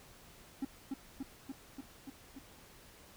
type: tone with echo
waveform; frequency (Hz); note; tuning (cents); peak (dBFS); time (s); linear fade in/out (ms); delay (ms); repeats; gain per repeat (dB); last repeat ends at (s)
triangle; 270; C#4; -45; -31; 0.62-0.65; 5; 290; 6; -2; 2.39
effects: pink hiss -58 dBFS RMS until 3.16 s